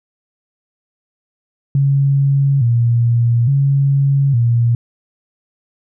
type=tone with vibrato; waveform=sine; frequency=128 Hz; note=C3; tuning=38 cents flat; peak=-10 dBFS; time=1.75-4.75 s; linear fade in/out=2 ms; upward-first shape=square; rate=0.58 Hz; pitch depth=140 cents each way; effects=none